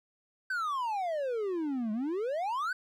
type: exponential two-way sweep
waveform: triangle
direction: down then up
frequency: 1561 to 207.7 to 1561 Hz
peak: -28 dBFS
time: 0.5-2.73 s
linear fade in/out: 5 ms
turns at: 1.92 s
effects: none